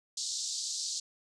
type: band-pass noise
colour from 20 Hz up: pink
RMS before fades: -36 dBFS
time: 0.17-1 s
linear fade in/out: 5 ms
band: 4000 to 7900 Hz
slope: 48 dB/octave
effects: none